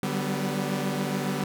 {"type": "chord", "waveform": "sawtooth", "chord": "G major seventh", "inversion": "second", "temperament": "equal with one note detuned", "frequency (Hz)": [146.83, 188.88, 196, 246.9], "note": ["D3", "F#3", "G3", "B3"], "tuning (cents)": [0, 36, 0, 0], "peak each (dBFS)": -28, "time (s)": [0.03, 1.44], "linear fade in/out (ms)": 2, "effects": []}